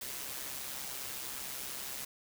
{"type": "noise with amplitude modulation", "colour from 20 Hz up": "white", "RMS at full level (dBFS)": -39, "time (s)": [0.01, 2.05], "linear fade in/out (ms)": 5, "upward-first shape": "sine", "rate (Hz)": 133, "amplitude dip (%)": 50, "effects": []}